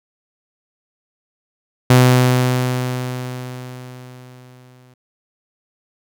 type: tone with exponential decay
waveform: sawtooth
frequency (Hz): 126.3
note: B2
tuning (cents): +39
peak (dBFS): -3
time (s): 1.9-4.94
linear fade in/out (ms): 5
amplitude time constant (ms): 660
effects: none